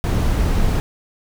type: noise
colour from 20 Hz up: brown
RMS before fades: -17 dBFS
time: 0.04-0.8 s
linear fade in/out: 0 ms
effects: none